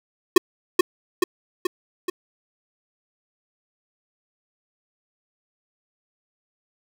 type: tone with echo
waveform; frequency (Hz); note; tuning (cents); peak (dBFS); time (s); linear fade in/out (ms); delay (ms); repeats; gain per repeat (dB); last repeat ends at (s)
square; 362.9; F#4; -34; -7; 0.36-0.38; 5; 430; 4; -4; 2.1
effects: none